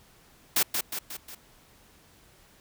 white noise with echo, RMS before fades -23 dBFS, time 0.56-0.63 s, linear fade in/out 5 ms, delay 180 ms, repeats 4, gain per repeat -5 dB, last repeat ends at 1.35 s, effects pink hiss -58 dBFS RMS until 2.6 s

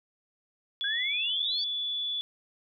sine tone with pitch glide, 3417 to 3445 Hz, G#7 to A7, +49 to -37 cents, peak -29 dBFS, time 0.81-2.21 s, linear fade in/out 0 ms, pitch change +14 cents, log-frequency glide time 0.94-1.22 s
sine exponential sweep, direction up, 1582 to 4699 Hz, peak -30 dBFS, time 0.84-1.64 s, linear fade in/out 2 ms
effects none

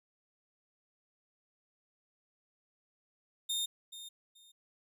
sawtooth tone with echo, 3654 Hz, A#7, 35 cents flat, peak -29 dBFS, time 3.49-3.66 s, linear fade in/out 10 ms, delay 430 ms, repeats 2, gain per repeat -13 dB, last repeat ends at 4.52 s, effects none

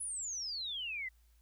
sine exponential sweep, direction down, 10470 to 1975.5 Hz, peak -37 dBFS, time 0-1.09 s, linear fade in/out 10 ms, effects added 57 Hz sine -63 dBFS peak until 1.41 s + white hiss -75 dBFS RMS until 1.41 s

